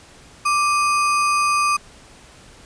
sine tone with sample-and-hold, 1174.7 Hz, D6, in tune, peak -15 dBFS, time 0.45-1.77 s, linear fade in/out 10 ms, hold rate 3675 Hz, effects pink hiss -46 dBFS RMS until 2.65 s + resampled to 22050 Hz

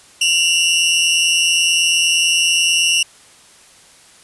sawtooth tone pair together, 2739 / 2908 Hz, F7 / F#7, -34 / -31 cents, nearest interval minor second, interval 103 cents, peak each -12 dBFS, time 0.21-3.03 s, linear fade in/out 5 ms, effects white hiss -46 dBFS RMS until 4.23 s + resampled to 24000 Hz

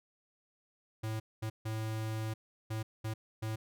square tone bursts at uneven times, 110 Hz, A2, in tune, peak -35 dBFS, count 6, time 1.03-1.2 / 1.42-1.5 / 1.65-2.34 / 2.7-2.83 / 3.04-3.14 / 3.42-3.56 s, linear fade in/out 10 ms, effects none

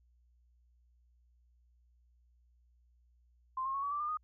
sine tone with pitch steps, 1044 / 1074 / 1104.8 / 1136.5 / 1169.1 / 1202.7 / 1237.2 Hz, C6 / C6 / C#6 / C#6 / D6 / D6 / D#6, -4 / +45 / -6 / +43 / -8 / +41 / -10 cents, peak -33 dBFS, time 3.57-4.172 s, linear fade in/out 5 ms, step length 86 ms, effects added 60 Hz sine -65 dBFS peak until 4.23 s

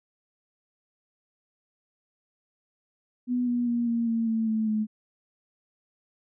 sine tone with pitch steps, 246.9 / 242.1 / 237.4 / 232.8 / 228.2 / 223.8 / 219.5 / 215.2 Hz, B3 / B3 / A#3 / A#3 / A#3 / A3 / A3 / A3, 0 / -34 / +32 / -2 / -37 / +30 / -4 / -38 cents, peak -23 dBFS, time 3.27-4.87 s, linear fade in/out 50 ms, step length 200 ms, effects none

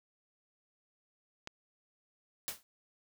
click, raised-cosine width 0.2 ms, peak -24 dBFS, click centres 1.474 s
white noise with exponential decay, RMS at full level -34 dBFS, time 2.48-2.63 s, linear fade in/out 0 ms, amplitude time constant 32 ms
effects none

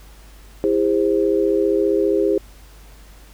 sine chord, E augmented, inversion none, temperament equal with one note detuned, 329.6 / 404.6 / 523.3 Hz, E4 / G#4 / B#4, 0 / -45 / 0 cents, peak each -20 / -17 / -22 dBFS, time 0.64-2.38 s, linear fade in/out 0 ms, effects added 50 Hz sine -42 dBFS peak until 3.33 s + pink hiss -49 dBFS RMS until 3.33 s

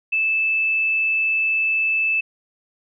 sine tone, 2628 Hz, E7, 6 cents flat, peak -17 dBFS, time 0.12-2.21 s, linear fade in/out 10 ms, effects none

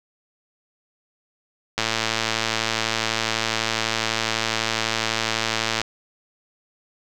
click train, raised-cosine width 0.2 ms, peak -4 dBFS, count 453, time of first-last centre 1.78-5.816 s, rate 112 Hz, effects none

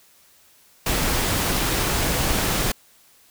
pink noise, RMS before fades -22 dBFS, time 0.86-2.72 s, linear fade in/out 5 ms, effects white hiss -55 dBFS RMS until 3.3 s

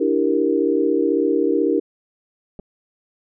sine chord, E half-diminished seventh, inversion third, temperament equal, 293.7 / 329.6 / 392 / 466.2 Hz, D4 / E4 / G4 / Bb4, 0 / 0 / 0 / 0 cents, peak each -21 dBFS, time 0-1.8 s, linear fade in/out 10 ms
clicks, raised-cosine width 2 ms, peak -24 dBFS, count 2, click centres 2.592 / 2.597 s
effects none

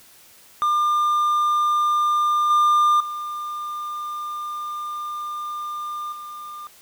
triangle tone with level steps, 1200 Hz, D6, 37 cents sharp, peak -15 / -12 / -25 / -31 dBFS, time 0.62-6.67 s, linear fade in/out 0 ms, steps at 2.5 / 3 / 6.12 s, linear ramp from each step 5 ms, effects white hiss -50 dBFS RMS until 6.81 s

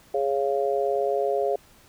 harmonic tone, 138.59 Hz, C#3, in tune, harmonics 3 / 4 / 5, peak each -25 / -26 / -27 dBFS, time 0.14-1.56 s, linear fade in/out 5 ms, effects pink hiss -55 dBFS RMS until 1.88 s

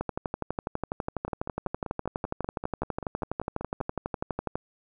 two click trains, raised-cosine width 1 ms, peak -15 / -20 dBFS, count 56 / 14, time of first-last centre 0.01-4.555 / 1.28-3.804 s, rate 12.1 / 5.15 Hz, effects none

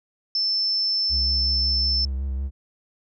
sine tone, 5300 Hz, E8, 9 cents sharp, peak -20 dBFS, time 0.35-2.05 s, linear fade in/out 2 ms
triangle tone with vibrato, 67.1 Hz, C2, 44 cents sharp, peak -22 dBFS, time 1.09-2.51 s, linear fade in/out 50 ms, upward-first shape sine, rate 5.4 Hz, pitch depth 43 cents each way
effects none

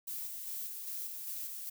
violet noise with tremolo, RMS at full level -40 dBFS, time 0.07-1.7 s, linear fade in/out 10 ms, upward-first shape square, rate 2.5 Hz, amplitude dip 30%, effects none

